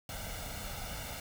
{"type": "noise with comb filter", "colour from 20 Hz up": "pink", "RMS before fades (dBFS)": -41, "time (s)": [0.09, 1.2], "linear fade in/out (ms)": 2, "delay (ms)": 1.4, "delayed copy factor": 0.7, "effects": []}